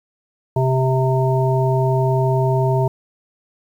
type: harmonic tone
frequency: 130.81 Hz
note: C3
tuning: in tune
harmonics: 1 / 3 / 5 / 7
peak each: -16 / -21 / -23 / -24 dBFS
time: 0.56-2.88 s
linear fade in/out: 5 ms
effects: 8-bit